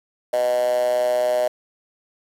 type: tone with high-pass filter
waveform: 10% pulse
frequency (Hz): 123.47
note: B2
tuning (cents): 0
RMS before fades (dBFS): -20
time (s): 0.33-1.48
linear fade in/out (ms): 5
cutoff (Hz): 600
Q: 9.6
effects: resampled to 32000 Hz + 7-bit